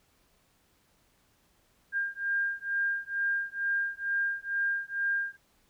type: beating tone pair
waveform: sine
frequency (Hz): 1603 / 1605.2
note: G6 / G6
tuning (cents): +38 / +41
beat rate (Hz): 2.2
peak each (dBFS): -31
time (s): 1.92-5.37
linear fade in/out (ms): 50
effects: pink hiss -68 dBFS RMS until 5.69 s